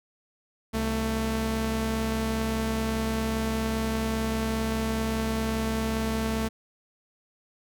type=tone pair together; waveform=sawtooth; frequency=65 / 222.3 Hz; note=C2 / A3; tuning=-11 / +18 cents; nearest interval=octave + major sixth; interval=2129 cents; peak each=-27 / -23 dBFS; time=0.73-6.49 s; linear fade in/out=20 ms; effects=none